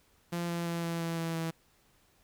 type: tone with pitch steps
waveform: sawtooth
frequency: 172 / 170.61 / 169.24 / 167.88 / 166.53 / 165.18 / 163.85 Hz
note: F3 / F3 / E3 / E3 / E3 / E3 / E3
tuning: -26 / -40 / +46 / +32 / +18 / +4 / -10 cents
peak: -28 dBFS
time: 0.32-1.51 s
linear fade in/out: 10 ms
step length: 170 ms
effects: pink hiss -67 dBFS RMS until 2.23 s